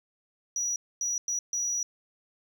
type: tone bursts at uneven times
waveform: sine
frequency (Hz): 5830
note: F#8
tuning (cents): -26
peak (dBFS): -25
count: 4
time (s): 0.56-0.76 / 1.01-1.18 / 1.28-1.39 / 1.53-1.83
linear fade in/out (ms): 2
effects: tanh soft clip ceiling -25 dBFS + 11-bit